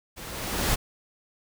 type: noise with level ramp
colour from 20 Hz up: pink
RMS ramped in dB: -41 to -23 dBFS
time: 0.16-0.76 s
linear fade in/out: 20 ms
effects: none